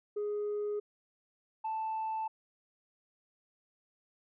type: tone pair in turn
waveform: sine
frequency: 415.6 / 880.6 Hz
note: G#4 / A5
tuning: +1 / +1 cents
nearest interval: octave + minor second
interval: 1300 cents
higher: second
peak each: -30 / -31 dBFS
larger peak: first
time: 0.16-0.8 / 1.64-2.28 s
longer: neither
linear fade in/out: 10 ms
effects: tanh soft clip ceiling -30 dBFS